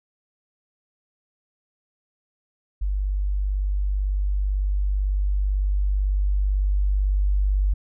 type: tone with level ramp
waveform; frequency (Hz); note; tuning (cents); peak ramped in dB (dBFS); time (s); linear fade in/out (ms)
sine; 49; G1; 0; -21 to -17; 2.81-7.74; 10
effects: none